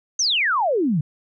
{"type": "exponential sweep", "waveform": "sine", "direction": "down", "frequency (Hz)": [6490, 138.2], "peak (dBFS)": -17, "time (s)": [0.19, 1.01], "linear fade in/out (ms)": 5, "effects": []}